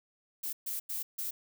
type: noise bursts at uneven times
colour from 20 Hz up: violet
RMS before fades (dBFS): -36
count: 4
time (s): 0.43-0.53 / 0.66-0.8 / 0.89-1.03 / 1.18-1.31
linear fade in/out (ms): 10
effects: none